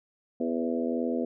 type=harmonic tone with a mistuned harmonic; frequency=82.7 Hz; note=E2; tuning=6 cents sharp; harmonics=3 / 4 / 5 / 6 / 7 / 8; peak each=-29 / -34 / -35 / -33 / -40 / -38 dBFS; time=0.4-1.25 s; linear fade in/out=5 ms; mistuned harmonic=7; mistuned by=-19 cents; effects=none

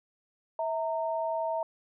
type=tone pair together; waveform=sine; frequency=649.8 / 919 Hz; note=E5 / A#5; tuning=-25 / -25 cents; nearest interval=tritone; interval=600 cents; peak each=-30 / -32 dBFS; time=0.59-1.63 s; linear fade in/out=2 ms; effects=none

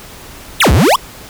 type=exponential two-way sweep; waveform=square; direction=down then up; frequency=4186 to 56.1 to 1192 Hz; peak=-7 dBFS; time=0.6-0.96 s; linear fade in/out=5 ms; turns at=0.72 s; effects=pink hiss -34 dBFS RMS until 1.29 s

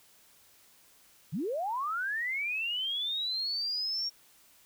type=linear sweep; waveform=sine; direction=up; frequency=122.9 to 5588 Hz; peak=-30 dBFS; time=1.32-4.1 s; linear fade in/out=20 ms; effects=white hiss -61 dBFS RMS until 4.65 s

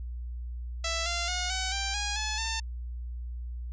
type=tone with pitch steps; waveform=5% pulse; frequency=662 / 691.3 / 721.9 / 753.9 / 787.3 / 822.1 / 858.5 / 896.5 Hz; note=E5 / F5 / F#5 / F#5 / G5 / G#5 / A5 / A5; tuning=+7 / -18 / -43 / +32 / +7 / -18 / -43 / +32 cents; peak=-17 dBFS; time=0.84-2.6 s; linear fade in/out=5 ms; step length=220 ms; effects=added 60 Hz sine -34 dBFS peak until 3.72 s + resampled to 16000 Hz

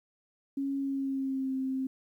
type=tone with pitch glide; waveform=sine; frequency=275.5 to 263.7 Hz; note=C#4 to C4; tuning=-11 to +14 cents; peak=-29 dBFS; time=0.57-1.87 s; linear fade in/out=5 ms; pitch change=-75 cents; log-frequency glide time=0.78-1.55 s; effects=11-bit

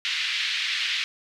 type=band-pass noise; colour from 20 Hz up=white; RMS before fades=-27 dBFS; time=0.05-1.04 s; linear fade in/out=0 ms; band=1900 to 3800 Hz; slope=24 dB/octave; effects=none

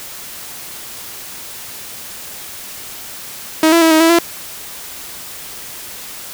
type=tone with pitch steps; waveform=sawtooth; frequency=317 / 335.3 / 324.6 / 316 / 328.1 / 339.1 Hz; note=D#4 / E4 / E4 / D#4 / E4 / E4; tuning=+32 / +30 / -27 / +27 / -8 / +49 cents; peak=-4 dBFS; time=3.63-4.188 s; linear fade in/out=2 ms; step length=93 ms; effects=white hiss -31 dBFS RMS until 6.33 s

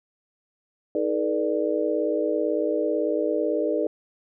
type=tone cluster; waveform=sine; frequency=315.7 / 425.5 / 483.5 / 592 Hz; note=D#4 / G#4 / B4 / D5; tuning=+25 / +42 / -37 / +14 cents; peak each=-27 dBFS; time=0.95-3.87 s; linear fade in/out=2 ms; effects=none

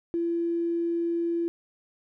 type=tone with tanh clipping; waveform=triangle; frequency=338.7 Hz; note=E4; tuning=47 cents sharp; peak=-24 dBFS; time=0.14-1.48 s; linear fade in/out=0 ms; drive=3 dB; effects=none

